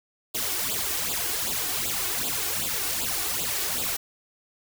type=noise with flanger; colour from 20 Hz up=white; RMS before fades=-28 dBFS; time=0.34-3.97 s; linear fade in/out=10 ms; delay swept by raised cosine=0.25 to 2.75 ms; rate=2.6 Hz; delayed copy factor=+0.8; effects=none